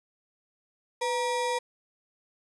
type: ring-modulated tone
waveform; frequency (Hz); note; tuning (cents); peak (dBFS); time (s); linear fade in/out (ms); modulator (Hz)
square; 719; F#5; -50; -24; 1.01-1.59; 10; 222
effects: resampled to 24000 Hz + 9-bit